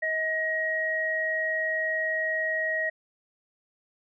sine tone pair together, 634 / 1891.1 Hz, D#5 / A#6, +32 / +24 cents, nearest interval octave + perfect fifth, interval 1892 cents, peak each -31 / -26 dBFS, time 0.02-2.9 s, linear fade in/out 10 ms, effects none

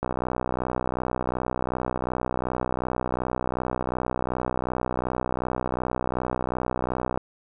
click train, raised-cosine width 1 ms, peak -12 dBFS, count 449, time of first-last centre 0.03-7.175 s, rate 62.7 Hz, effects none

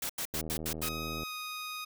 white noise bursts, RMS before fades -35 dBFS, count 6, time 0.02-0.89 s, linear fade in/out 5 ms, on 75 ms, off 84 ms
click train, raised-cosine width 2 ms, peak -27 dBFS, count 72, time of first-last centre 0.34-1.233 s, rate 79.5 Hz
15% pulse tone with pitch glide, 1259 to 1245.3 Hz, D#6 to D#6, +20 to +1 cents, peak -31 dBFS, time 0.82-1.85 s, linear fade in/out 10 ms, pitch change -19 cents, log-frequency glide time 1.23-1.33 s
effects none

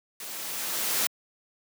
white noise with level ramp, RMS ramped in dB -39 to -25 dBFS, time 0.2-1.07 s, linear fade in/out 2 ms, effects high-pass 200 Hz 12 dB/octave

